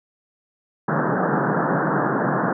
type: band-pass noise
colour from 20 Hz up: pink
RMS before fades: -21 dBFS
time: 0.88-2.53 s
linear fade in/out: 5 ms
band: 130 to 1700 Hz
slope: 96 dB/octave
effects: none